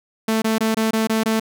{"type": "tone bursts", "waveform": "sawtooth", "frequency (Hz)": 221.4, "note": "A3", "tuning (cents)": 11, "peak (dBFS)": -13, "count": 7, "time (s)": [0.28, 1.398], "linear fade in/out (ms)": 5, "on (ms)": 140, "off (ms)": 23, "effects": []}